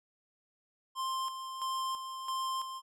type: tone with tremolo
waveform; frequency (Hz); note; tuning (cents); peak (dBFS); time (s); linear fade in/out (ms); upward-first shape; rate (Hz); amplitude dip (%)
square; 1051; C6; +7; -33; 0.95-2.82; 50; square; 1.5; 55
effects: low-pass 11000 Hz 12 dB/octave